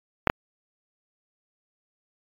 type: clicks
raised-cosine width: 0.5 ms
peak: -3 dBFS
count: 2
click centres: 0.273 / 0.299 s
effects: AAC 32 kbps